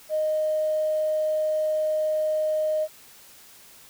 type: tone with tanh clipping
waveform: triangle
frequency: 619 Hz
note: D#5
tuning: 9 cents flat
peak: -21 dBFS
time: 0.09-2.88 s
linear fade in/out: 50 ms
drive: 2 dB
effects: white hiss -50 dBFS RMS until 3.89 s